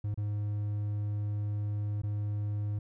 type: tone with dropouts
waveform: triangle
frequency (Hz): 103.83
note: G#2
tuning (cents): 0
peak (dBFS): -28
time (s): 0.04-2.79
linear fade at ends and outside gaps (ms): 5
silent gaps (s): 0.144-0.175 / 2.019-2.034
effects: none